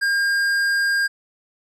triangle tone with tanh clipping, 1610 Hz, G6, 46 cents sharp, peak -19 dBFS, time 0.01-1.08 s, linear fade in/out 20 ms, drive 16 dB, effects none

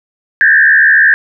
sine tone with frequency modulation, 1703 Hz, G#6, 43 cents sharp, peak -4 dBFS, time 0.41-1.14 s, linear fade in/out 0 ms, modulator 73.8 Hz, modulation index 1.7, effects none

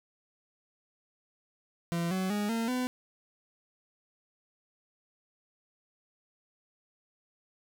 40% pulse tone with pitch steps, 170 / 187.54 / 206.9 / 228.2 / 251.8 Hz, F3 / F#3 / G#3 / A#3 / B3, -46 / +24 / -6 / -37 / +34 cents, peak -28 dBFS, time 1.92-2.87 s, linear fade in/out 0 ms, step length 190 ms, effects none

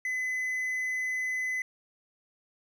triangle tone, 2020 Hz, B6, 39 cents sharp, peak -27 dBFS, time 0.05-1.62 s, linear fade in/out 2 ms, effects none

